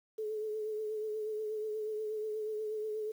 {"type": "tone with vibrato", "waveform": "sine", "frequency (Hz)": 430.3, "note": "A4", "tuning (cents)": -39, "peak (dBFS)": -34, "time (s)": [0.18, 3.12], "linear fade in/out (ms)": 10, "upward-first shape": "triangle", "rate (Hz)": 8.3, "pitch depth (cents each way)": 39, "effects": ["10-bit"]}